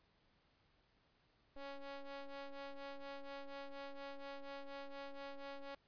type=ring-modulated tone; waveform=sawtooth; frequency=278.1 Hz; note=C#4; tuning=6 cents sharp; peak=-40 dBFS; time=1.56-5.75 s; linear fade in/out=5 ms; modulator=276 Hz; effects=pink hiss -75 dBFS RMS until 5.87 s + resampled to 11025 Hz